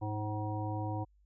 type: harmonic tone with a mistuned harmonic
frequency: 105.5 Hz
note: G#2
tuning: 28 cents sharp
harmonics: 1 / 3 / 5 / 7 / 9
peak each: -35 / -40 / -45 / -42 / -43 dBFS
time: 0.01-1.05 s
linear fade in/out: 20 ms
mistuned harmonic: 7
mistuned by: +36 cents
effects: added 50 Hz sine -63 dBFS peak until 1.25 s